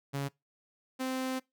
sawtooth tone pair in turn, 139.6 / 259.8 Hz, C#3 / C4, +13 / -12 cents, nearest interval major seventh, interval 1075 cents, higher second, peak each -28 dBFS, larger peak neither, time 0.13-0.29 / 0.99-1.4 s, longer second, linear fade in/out 20 ms, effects noise-tail reverb RT60 0.2 s tail -23 dB re dry

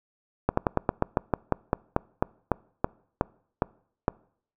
slowing click train, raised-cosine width 1 ms, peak -7 dBFS, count 17, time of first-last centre 0.49-4.081 s, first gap 84 ms, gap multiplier 1.12, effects noise-tail reverb RT60 0.6 s tail -25 dB re dry

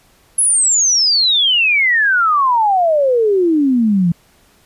sine exponential sweep, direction down, 10740 to 164.81 Hz, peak -10 dBFS, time 0.38-4.12 s, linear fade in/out 5 ms, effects pink hiss -52 dBFS RMS until 4.65 s + resampled to 32000 Hz

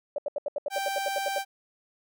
sine tone bursts, 579 Hz, D5, 25 cents flat, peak -26 dBFS, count 13, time 0.16-1.383 s, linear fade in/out 2 ms, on 23 ms, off 77 ms
sawtooth tone, 784 Hz, G5, in tune, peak -25 dBFS, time 0.7-1.45 s, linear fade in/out 50 ms
effects none

